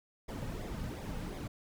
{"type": "noise with flanger", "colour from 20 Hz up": "brown", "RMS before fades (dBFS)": -40, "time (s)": [0.28, 1.48], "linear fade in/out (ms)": 10, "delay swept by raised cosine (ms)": [0.68, 2.98], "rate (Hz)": 2.8, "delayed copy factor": -0.65, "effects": []}